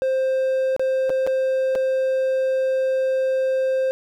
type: tone with dropouts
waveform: triangle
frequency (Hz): 525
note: C5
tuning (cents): +6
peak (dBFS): -16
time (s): 0.02-3.91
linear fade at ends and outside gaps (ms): 0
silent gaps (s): 0.764-0.795 / 1.095-1.102 / 1.266-1.273 / 1.752-1.757
effects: none